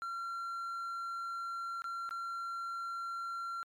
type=tone with dropouts; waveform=triangle; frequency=1369 Hz; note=F6; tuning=35 cents flat; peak=-35 dBFS; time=0.02-3.63 s; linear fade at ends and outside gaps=0 ms; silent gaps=1.82-1.842 / 2.092-2.109 s; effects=MP3 96 kbps